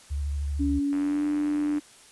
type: tone with vibrato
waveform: sine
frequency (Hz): 71.9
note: D2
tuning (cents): -36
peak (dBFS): -26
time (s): 0.1-0.8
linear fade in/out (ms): 20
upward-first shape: sine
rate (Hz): 13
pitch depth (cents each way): 43
type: tone with pitch glide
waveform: sine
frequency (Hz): 283.4 to 295.3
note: C#4 to D4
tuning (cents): +38 to +10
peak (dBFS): -23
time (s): 0.59-1.8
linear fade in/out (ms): 20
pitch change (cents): +72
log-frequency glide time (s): 0.87-1.25
type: click train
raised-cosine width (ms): 0.5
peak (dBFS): -27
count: 77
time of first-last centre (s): 0.93-1.783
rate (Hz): 89.1
effects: white hiss -52 dBFS RMS until 2.11 s + resampled to 24000 Hz

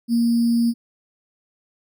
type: tone with sample-and-hold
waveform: sine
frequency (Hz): 234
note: A#3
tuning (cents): +7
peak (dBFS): -15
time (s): 0.08-0.74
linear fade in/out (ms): 50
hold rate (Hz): 4900
effects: none

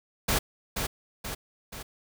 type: noise with echo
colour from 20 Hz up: pink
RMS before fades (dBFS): -25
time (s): 0.28-0.39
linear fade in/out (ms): 10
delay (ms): 480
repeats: 3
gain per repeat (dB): -5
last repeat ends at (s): 1.83
effects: none

